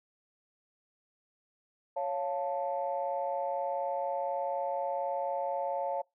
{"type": "chord", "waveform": "sine", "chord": "Db augmented", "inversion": "none", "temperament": "equal", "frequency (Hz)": [554.4, 698.5, 880], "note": ["Db5", "F5", "A5"], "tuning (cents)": [0, 0, 0], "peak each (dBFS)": [-33, -35, -35], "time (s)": [1.96, 6.02], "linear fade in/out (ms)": 10, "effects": ["noise-tail reverb RT60 0.2 s tail -25 dB re dry", "tanh soft clip ceiling -21 dBFS"]}